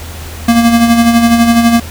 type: tone with tremolo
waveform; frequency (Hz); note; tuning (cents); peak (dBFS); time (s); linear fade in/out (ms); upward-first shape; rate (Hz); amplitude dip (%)
square; 233.1; A#3; 0; -4; 0.48-1.8; 5; sine; 12; 50
effects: added 80 Hz sine -24 dBFS peak until 1.9 s + pink hiss -29 dBFS RMS until 1.9 s